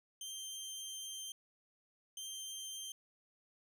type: tone bursts at uneven times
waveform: 20% pulse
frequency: 3148 Hz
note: G7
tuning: 7 cents sharp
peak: -38 dBFS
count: 2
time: 0.21-1.32 / 2.17-2.92 s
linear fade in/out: 2 ms
effects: none